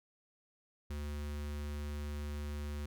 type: tone with notch filter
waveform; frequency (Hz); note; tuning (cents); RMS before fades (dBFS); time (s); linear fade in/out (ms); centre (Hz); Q
square; 73.42; D2; 0; -40; 0.9-2.86; 5; 710; 2
effects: none